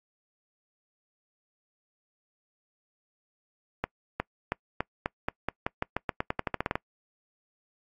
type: accelerating click train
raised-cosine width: 0.5 ms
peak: -12 dBFS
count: 20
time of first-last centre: 3.84-6.755 s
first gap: 360 ms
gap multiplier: 0.89
effects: noise-tail reverb RT60 0.1 s tail -25 dB re dry + AAC 48 kbps